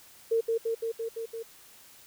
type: tone with echo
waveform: sine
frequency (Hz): 455.4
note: A#4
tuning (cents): -40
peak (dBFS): -22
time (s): 0.31-0.41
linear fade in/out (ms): 10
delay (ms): 170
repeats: 6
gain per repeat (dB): -2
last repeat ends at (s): 1.43
effects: white hiss -54 dBFS RMS until 2.06 s